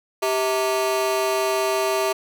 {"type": "ring-modulated tone", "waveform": "30% pulse", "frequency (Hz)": 519, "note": "C5", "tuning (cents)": -14, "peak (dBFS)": -14, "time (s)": [0.22, 2.13], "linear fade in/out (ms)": 10, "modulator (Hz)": 127, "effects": []}